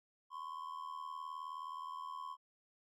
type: ring-modulated tone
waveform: triangle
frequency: 1055 Hz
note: C6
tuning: 14 cents sharp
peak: -38 dBFS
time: 0.3-2.37 s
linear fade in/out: 50 ms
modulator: 39.6 Hz
effects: none